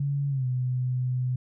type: tone with pitch glide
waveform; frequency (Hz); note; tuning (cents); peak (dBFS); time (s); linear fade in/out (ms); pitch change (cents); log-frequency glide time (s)
sine; 141.2 to 126.52; C#3 to B2; +32 to +42; -24; 0-1.36; 5; -190; 0.29-0.46
effects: none